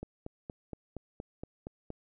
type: click train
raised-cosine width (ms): 2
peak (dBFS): -26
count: 9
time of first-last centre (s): 0.03-1.904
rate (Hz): 4.27
effects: none